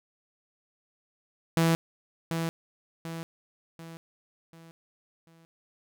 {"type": "tone with echo", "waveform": "sawtooth", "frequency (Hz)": 164.81, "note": "E3", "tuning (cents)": 0, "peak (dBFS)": -17, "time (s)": [1.57, 1.75], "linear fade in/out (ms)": 0, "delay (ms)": 740, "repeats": 5, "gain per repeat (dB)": -7, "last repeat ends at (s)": 5.45, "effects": []}